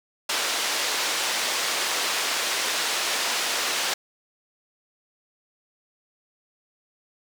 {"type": "band-pass noise", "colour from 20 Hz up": "white", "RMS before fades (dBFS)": -26, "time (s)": [0.29, 3.94], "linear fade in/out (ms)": 5, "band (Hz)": [420, 5500], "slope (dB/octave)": 12, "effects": []}